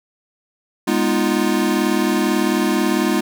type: chord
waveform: square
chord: F half-diminished seventh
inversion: first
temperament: equal with one note detuned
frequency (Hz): 206.9 / 246.9 / 311.1 / 349.2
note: Ab3 / Cb4 / Eb4 / F4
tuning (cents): -6 / 0 / 0 / 0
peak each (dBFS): -22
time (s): 0.87-3.21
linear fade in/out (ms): 10
effects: none